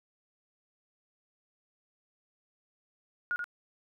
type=tone with echo; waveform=sine; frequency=1437 Hz; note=F6; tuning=49 cents sharp; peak=-28 dBFS; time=3.31-3.36 s; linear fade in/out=0 ms; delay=82 ms; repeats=1; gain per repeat=-5 dB; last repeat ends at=3.442 s; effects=none